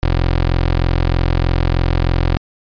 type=tone; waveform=20% pulse; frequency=43.2 Hz; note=F1; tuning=18 cents flat; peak=-8 dBFS; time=0.03-2.37 s; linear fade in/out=0 ms; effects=resampled to 11025 Hz